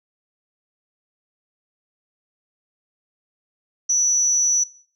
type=tone with amplitude modulation; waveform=sine; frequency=5920 Hz; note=F#8; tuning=in tune; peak=-12 dBFS; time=3.89-4.64 s; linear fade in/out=10 ms; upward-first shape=sine; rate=289 Hz; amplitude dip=60%; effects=noise-tail reverb RT60 0.5 s tail -21 dB re dry + tanh soft clip ceiling -10 dBFS